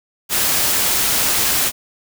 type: noise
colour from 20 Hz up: white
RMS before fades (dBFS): -17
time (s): 0.29-1.72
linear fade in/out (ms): 50
effects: none